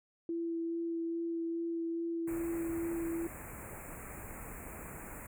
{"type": "tone with vibrato", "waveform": "sine", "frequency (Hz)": 334, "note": "E4", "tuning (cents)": 23, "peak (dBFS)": -33, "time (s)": [0.29, 3.27], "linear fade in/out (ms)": 2, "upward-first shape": "sine", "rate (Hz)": 2.4, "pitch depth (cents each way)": 11}
{"type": "band-stop noise", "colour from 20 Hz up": "pink", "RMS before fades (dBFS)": -46, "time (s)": [2.27, 5.27], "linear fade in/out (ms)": 10, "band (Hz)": [2500, 7100], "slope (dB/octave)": 96}
{"effects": []}